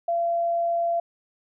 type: tone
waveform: sine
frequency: 682 Hz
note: F5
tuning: 41 cents flat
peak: -21 dBFS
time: 0.08-1 s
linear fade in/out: 5 ms
effects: none